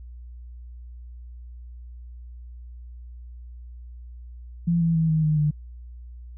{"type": "tone with pitch steps", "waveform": "sine", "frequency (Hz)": [170.3, 166.03, 161.86, 157.8, 153.84, 149.98], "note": ["F3", "E3", "E3", "D#3", "D#3", "D3"], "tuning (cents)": [-43, 13, -31, 25, -19, 37], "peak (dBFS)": -18, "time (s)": [4.67, 5.51], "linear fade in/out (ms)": 10, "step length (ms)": 140, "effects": ["added 60 Hz sine -38 dBFS peak until 6.37 s"]}